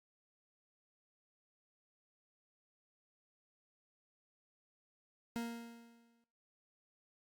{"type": "tone with exponential decay", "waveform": "40% pulse", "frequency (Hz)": 233.1, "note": "A#3", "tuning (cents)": 0, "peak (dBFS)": -35, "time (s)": [5.36, 6.24], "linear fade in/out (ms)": 0, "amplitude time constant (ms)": 190, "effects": ["noise-tail reverb RT60 0.6 s tail -21 dB re dry", "Opus 48 kbps"]}